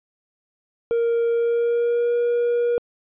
triangle tone with pitch glide, 466.2 to 477.4 Hz, A#4 to A#4, 0 to +41 cents, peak -15 dBFS, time 0.91-2.78 s, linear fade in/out 0 ms, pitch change +41 cents, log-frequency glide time 1.31-2.15 s, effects tanh soft clip ceiling -11 dBFS + resampled to 8000 Hz

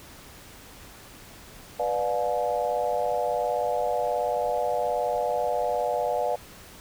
sine chord, B diminished seventh, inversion none, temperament just, 493.9 / 592.7 / 711.2 / 853.4 Hz, B4 / D5 / F5 / Ab5, 0 / +16 / +31 / +47 cents, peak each -29 / -28 / -28 / -32 dBFS, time 1.79-6.36 s, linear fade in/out 10 ms, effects pink hiss -47 dBFS RMS until 6.8 s

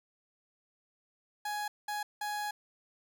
30% pulse tone bursts at uneven times, 834 Hz, G#5, 7 cents sharp, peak -31 dBFS, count 3, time 1.45-1.68 / 1.88-2.03 / 2.21-2.51 s, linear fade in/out 5 ms, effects none

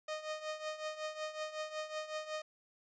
sawtooth tone with tremolo, 618 Hz, D#5, 12 cents flat, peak -32 dBFS, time 0.08-2.42 s, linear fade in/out 5 ms, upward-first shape triangle, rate 5.4 Hz, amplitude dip 80%, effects resampled to 16000 Hz

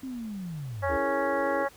sine linear sweep, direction down, 270.5 to 65.4 Hz, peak -33 dBFS, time 0.03-0.97 s, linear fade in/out 5 ms
harmonic tone, 277.2 Hz, C#4, in tune, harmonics 2 / 3 / 4 / 5 / 6 / 7, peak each -28 / -32 / -34 / -37 / -36 / -38 dBFS, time 0.82-1.69 s, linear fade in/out 20 ms
sine chord, A# half-diminished seventh, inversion first, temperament equal, 277.2 / 329.6 / 415.3 / 466.2 Hz, C#4 / E4 / G#4 / A#4, 0 / 0 / 0 / 0 cents, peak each -36 / -35 / -36 / -38 dBFS, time 0.88-1.67 s, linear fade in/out 50 ms
effects pink hiss -53 dBFS RMS until 1.76 s

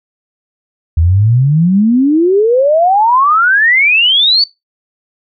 sine exponential sweep, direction up, 77.78 to 4585 Hz, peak -6 dBFS, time 0.97-4.44 s, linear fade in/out 5 ms, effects noise-tail reverb RT60 0.2 s tail -21 dB re dry

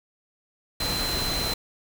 sine tone in noise, 4076 Hz, C8, 46 cents flat, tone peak -28 dBFS, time 0.8-1.54 s, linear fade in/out 5 ms, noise pink, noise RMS -29 dBFS, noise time 0.8-1.54 s, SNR -2 dB, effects none

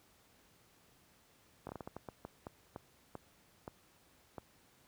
slowing click train, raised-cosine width 1 ms, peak -29 dBFS, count 14, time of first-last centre 1.67-4.382 s, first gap 21 ms, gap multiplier 1.34, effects pink hiss -67 dBFS RMS until 4.87 s + high-pass 60 Hz 12 dB/octave

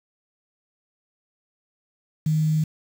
sine tone with quantisation, 155.56 Hz, D#3, in tune, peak -18 dBFS, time 2.26-2.64 s, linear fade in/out 5 ms, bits 7, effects none

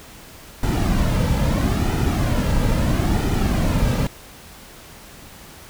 brown noise with flanger, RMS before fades -19 dBFS, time 0.63-4.07 s, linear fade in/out 2 ms, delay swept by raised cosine 1.8 to 2.8 ms, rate 0.76 Hz, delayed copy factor -0.55, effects pink hiss -42 dBFS RMS until 5.69 s

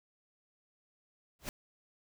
pink noise with exponential growth, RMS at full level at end -34 dBFS, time 1.39-1.49 s, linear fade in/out 1 ms, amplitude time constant 21 ms, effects none

